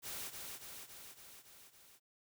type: noise with echo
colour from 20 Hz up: white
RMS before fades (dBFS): -44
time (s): 0.02-0.32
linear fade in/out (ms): 50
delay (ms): 280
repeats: 6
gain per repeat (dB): -3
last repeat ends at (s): 2
effects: none